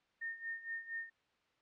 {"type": "tone with tremolo", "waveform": "sine", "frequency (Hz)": 1828, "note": "A#6", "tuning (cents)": -34, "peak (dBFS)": -37, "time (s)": [0.21, 1.1], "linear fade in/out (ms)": 10, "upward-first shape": "sine", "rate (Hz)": 4.3, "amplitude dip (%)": 80, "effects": ["white hiss -75 dBFS RMS until 1.61 s", "low-pass 3000 Hz 12 dB/octave"]}